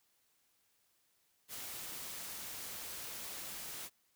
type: noise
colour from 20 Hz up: white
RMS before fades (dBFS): -45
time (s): 1.48-3.9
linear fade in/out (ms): 50
effects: white hiss -75 dBFS RMS until 4.15 s